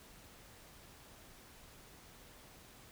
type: silence
effects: pink hiss -58 dBFS RMS until 2.91 s